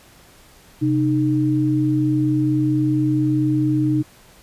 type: tone pair together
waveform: sine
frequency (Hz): 130.81 / 306.5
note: C3 / D#4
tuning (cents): 0 / -26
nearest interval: octave + minor third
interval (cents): 1474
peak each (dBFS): -20 / -17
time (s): 0.81-4.03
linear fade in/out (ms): 20
effects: pink hiss -49 dBFS RMS until 4.42 s + resampled to 32000 Hz